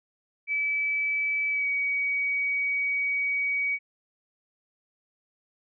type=tone with pitch glide; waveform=sine; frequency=2300 to 2260 Hz; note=D7 to C#7; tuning=-37 to +33 cents; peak=-24 dBFS; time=0.47-3.79 s; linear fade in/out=50 ms; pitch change=-30 cents; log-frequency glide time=1.5-1.67 s; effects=none